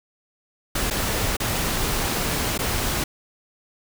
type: noise with dropouts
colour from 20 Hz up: pink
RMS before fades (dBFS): -24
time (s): 0.75-3.04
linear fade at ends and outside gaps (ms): 5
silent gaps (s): 0.902-0.908 / 1.368-1.4 / 2.578-2.589
effects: none